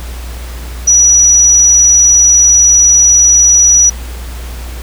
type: tone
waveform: sine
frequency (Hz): 5860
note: F#8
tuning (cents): -18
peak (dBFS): -3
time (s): 0.87-3.9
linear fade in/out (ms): 10
effects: added 60 Hz sine -21 dBFS peak until 4.82 s + pink hiss -31 dBFS RMS until 4.82 s